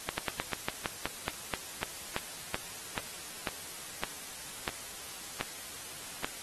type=slowing click train; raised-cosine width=0.3 ms; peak=-14 dBFS; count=19; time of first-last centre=0.09-6.245 s; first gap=90 ms; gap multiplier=1.14; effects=white hiss -44 dBFS RMS until 6.42 s + AAC 32 kbps